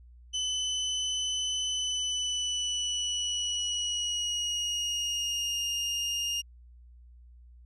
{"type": "tone with pitch glide", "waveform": "30% pulse", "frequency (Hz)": [3018, 2832], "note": ["F#7", "F7"], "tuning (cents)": [34, 23], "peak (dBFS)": -26, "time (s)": [0.33, 6.42], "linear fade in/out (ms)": 20, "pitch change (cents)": -111, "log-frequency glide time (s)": [1.7, 5.64], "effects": ["added 60 Hz sine -50 dBFS peak until 7.65 s", "resampled to 24000 Hz"]}